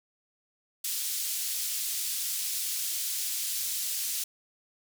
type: band-pass noise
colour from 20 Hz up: white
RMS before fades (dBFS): -32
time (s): 0.84-4.24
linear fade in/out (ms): 5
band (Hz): 3700 to 16000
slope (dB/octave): 12
effects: none